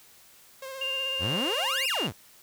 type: tone with vibrato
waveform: sawtooth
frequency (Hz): 532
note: C5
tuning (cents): +29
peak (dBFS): -33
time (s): 0.62-1.86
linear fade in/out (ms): 5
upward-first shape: sine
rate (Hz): 16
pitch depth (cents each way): 29
type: tone with pitch glide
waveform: sine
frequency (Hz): 2794 to 2813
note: F7 to F7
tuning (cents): 0 to +12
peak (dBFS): -28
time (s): 0.81-2.07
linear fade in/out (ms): 5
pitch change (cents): +12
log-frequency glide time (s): 0.93-1.48
type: exponential two-way sweep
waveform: sawtooth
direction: up then down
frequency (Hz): 74.5 to 2794 to 74.5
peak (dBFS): -25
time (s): 1.19-2.13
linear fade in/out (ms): 50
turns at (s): 1.87
effects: white hiss -55 dBFS RMS until 2.42 s